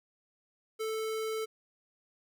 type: tone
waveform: square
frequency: 439.8 Hz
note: A4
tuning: 1 cent flat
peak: -33 dBFS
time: 0.79-1.46 s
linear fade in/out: 20 ms
effects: none